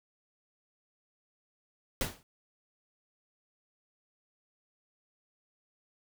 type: noise with exponential decay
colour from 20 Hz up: pink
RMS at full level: -28 dBFS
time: 2.01-2.23 s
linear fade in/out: 1 ms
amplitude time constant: 46 ms
effects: none